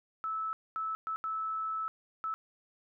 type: tone bursts at uneven times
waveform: sine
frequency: 1307 Hz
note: E6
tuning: 15 cents flat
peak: -32 dBFS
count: 5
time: 0.24-0.53 / 0.76-0.95 / 1.07-1.16 / 1.24-1.88 / 2.24-2.34 s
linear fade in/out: 0 ms
effects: none